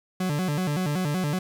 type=tone with vibrato; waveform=40% pulse; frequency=164.81 Hz; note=E3; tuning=in tune; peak=-23 dBFS; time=0.2-1.39 s; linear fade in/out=5 ms; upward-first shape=square; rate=5.3 Hz; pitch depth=200 cents each way; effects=10-bit